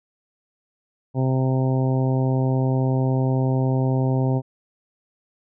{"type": "harmonic tone", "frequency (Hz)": 130.9, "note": "C3", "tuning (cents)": 1, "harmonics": [1, 2, 3, 4, 5, 6, 7], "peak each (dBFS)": [-19, -25, -29, -31, -33, -35, -36], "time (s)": [1.14, 4.42], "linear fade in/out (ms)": 50, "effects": []}